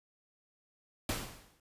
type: noise with exponential decay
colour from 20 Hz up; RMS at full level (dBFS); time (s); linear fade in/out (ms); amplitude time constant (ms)
pink; -32; 1.09-1.6; 2; 110
effects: resampled to 32000 Hz